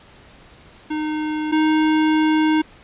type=tone pair in turn; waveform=square; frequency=306.9 / 311 Hz; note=D#4 / D#4; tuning=-24 / -1 cents; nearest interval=unison; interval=23 cents; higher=second; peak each=-22 / -15 dBFS; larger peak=second; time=0.9-1.52 / 1.52-2.62 s; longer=second; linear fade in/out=10 ms; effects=pink hiss -47 dBFS RMS until 2.83 s + resampled to 8000 Hz